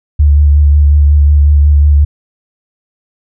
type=tone with vibrato; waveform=sine; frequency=73 Hz; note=D2; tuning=10 cents flat; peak=-3 dBFS; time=0.19-2.05 s; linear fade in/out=10 ms; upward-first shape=sine; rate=5.5 Hz; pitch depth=27 cents each way; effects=none